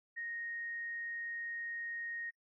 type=tone; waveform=sine; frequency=1864.7 Hz; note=A#6; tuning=in tune; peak=-39 dBFS; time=0.16-2.31 s; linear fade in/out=20 ms; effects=noise-tail reverb RT60 0.1 s tail -24 dB re dry